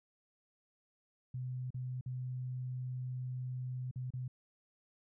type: tone with dropouts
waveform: sine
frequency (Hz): 126.9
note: B2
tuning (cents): +47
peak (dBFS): -37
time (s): 1.34-4.28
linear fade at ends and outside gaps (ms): 5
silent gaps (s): 1.705-1.743 / 2.011-2.06 / 3.912-3.958 / 4.105-4.136
effects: none